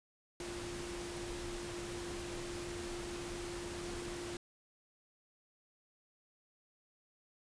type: tone in noise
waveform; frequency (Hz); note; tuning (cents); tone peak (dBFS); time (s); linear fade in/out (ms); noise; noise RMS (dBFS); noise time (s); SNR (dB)
sine; 349.2; F4; 0; -43; 0.4-4.37; 2; pink; -45; 0.4-4.37; -1
effects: resampled to 22050 Hz